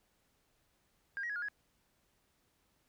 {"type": "tone with pitch steps", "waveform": "sine", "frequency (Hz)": [1611, 1899, 1673, 1426, 1669], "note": ["G6", "A#6", "G#6", "F6", "G#6"], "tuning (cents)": [47, 32, 12, 36, 8], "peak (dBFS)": -35, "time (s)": [1.17, 1.485], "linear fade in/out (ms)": 0, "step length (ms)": 63, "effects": ["tanh soft clip ceiling -31 dBFS", "pink hiss -75 dBFS RMS until 2.88 s"]}